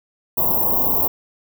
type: band-stop noise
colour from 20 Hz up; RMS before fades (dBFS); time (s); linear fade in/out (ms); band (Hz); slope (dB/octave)
white; -18; 0.37-1.08; 10; 1100 to 13000; 96
effects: none